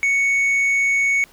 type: tone with tanh clipping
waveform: sine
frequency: 2221 Hz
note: C#7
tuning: 3 cents sharp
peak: -16 dBFS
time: 0.03-1.24 s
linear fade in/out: 0 ms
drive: 4 dB
effects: pink hiss -50 dBFS RMS until 1.32 s